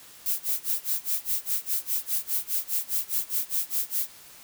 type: noise with tremolo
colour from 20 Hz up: violet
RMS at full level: -25 dBFS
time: 0.26-4.09 s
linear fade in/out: 0 ms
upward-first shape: sine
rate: 4.9 Hz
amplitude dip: 100%
effects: white hiss -49 dBFS RMS until 4.43 s